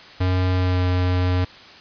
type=tone with pitch glide; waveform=square; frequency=92 to 90.68 Hz; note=F#2 to F#2; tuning=-9 to -34 cents; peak=-18 dBFS; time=0.2-1.45 s; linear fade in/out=10 ms; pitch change=-25 cents; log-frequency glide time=0.52-0.83 s; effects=white hiss -43 dBFS RMS until 1.8 s + resampled to 11025 Hz